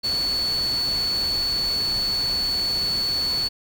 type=tone in noise; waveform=sine; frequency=4435 Hz; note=C#8; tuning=in tune; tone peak=-21 dBFS; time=0.03-3.49 s; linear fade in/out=20 ms; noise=pink; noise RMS=-34 dBFS; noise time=0.03-3.49 s; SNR=+10 dB; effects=none